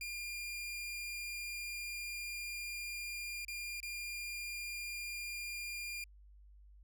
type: tone with dropouts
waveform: sawtooth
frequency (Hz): 2405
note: D7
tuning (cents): +41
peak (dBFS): -37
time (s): 0.01-6.04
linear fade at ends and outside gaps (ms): 2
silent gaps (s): 3.449-3.481 / 3.803-3.829
effects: added 50 Hz sine -56 dBFS peak until 6.83 s